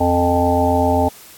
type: harmonic tone with a mistuned harmonic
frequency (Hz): 87.7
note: F2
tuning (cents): +8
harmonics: 1 / 3 / 5 / 7 / 9 / 10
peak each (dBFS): -20 / -19 / -22 / -19 / -19 / -22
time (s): 0-1.09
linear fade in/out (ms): 10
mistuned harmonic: 1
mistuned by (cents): -51
effects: white hiss -42 dBFS RMS until 1.37 s + AAC 64 kbps